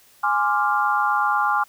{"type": "chord", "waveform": "sine", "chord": "D half-diminished seventh", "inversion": "second", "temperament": "equal", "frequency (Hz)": [830.6, 1046.5, 1174.7, 1396.9], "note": ["Ab5", "C6", "D6", "F6"], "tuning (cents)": [0, 0, 0, 0], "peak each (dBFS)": [-22, -25, -23, -23], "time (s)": [0.23, 1.64], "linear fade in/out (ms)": 10, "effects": ["white hiss -54 dBFS RMS until 1.68 s"]}